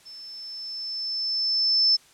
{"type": "tone with level ramp", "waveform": "sine", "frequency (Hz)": 5280, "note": "E8", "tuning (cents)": 2, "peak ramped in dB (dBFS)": [-40, -15], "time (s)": [0.05, 1.97], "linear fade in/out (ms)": 20, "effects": ["white hiss -55 dBFS RMS until 2.13 s", "low-pass 9000 Hz 12 dB/octave"]}